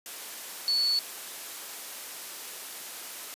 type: tone in noise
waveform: sine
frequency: 4435 Hz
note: C#8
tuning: in tune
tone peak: -23 dBFS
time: 0.68-0.99 s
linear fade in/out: 0 ms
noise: white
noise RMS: -40 dBFS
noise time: 0.06-3.34 s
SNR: +14 dB
effects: high-pass 300 Hz 12 dB/octave + resampled to 32000 Hz